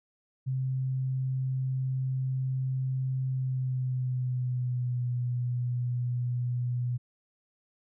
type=tone with pitch glide; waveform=sine; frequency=130.81 to 122.76 Hz; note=C3 to B2; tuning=0 to -10 cents; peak=-27 dBFS; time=0.46-6.98 s; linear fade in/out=20 ms; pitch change=-110 cents; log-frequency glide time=3.27-5.09 s; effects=none